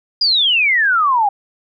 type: exponential sweep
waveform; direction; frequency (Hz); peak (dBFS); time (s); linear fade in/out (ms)
sine; down; 4976 to 784; -11; 0.21-1.29; 5
effects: none